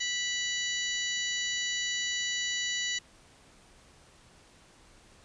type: harmonic tone with a mistuned harmonic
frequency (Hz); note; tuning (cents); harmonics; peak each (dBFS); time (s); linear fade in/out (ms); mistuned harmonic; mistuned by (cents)
984; B5; -7; 2 / 3 / 4 / 5 / 6 / 7; -34 / -36 / -36 / -43 / -38 / -38; 0-2.99; 10; 5; -120
effects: pink hiss -58 dBFS RMS until 5.24 s + resampled to 22050 Hz